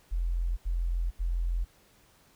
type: tone bursts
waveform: sine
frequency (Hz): 43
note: F1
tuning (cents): -26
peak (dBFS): -26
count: 3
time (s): 0.11-1.65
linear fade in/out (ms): 20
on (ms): 460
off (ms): 80
effects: pink hiss -62 dBFS RMS until 2.35 s